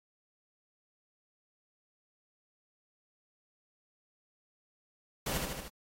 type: noise with echo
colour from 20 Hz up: pink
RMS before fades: -35 dBFS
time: 5.26-5.38 s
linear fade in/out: 5 ms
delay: 76 ms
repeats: 4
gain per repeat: -3 dB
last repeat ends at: 5.684 s
effects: AAC 48 kbps